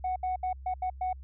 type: tone bursts at uneven times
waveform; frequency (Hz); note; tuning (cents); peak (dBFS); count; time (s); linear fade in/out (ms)
sine; 740; F#5; 0; -26; 6; 0.04-0.16 / 0.23-0.36 / 0.43-0.53 / 0.66-0.74 / 0.82-0.9 / 1.01-1.13; 5
effects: tanh soft clip ceiling -25 dBFS + added 66 Hz sine -42 dBFS peak until 1.23 s